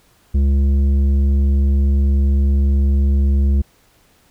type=tone with tanh clipping; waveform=triangle; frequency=69.3 Hz; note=C#2; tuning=in tune; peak=-13 dBFS; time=0.34-3.62 s; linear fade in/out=10 ms; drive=13 dB; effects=pink hiss -55 dBFS RMS until 4.3 s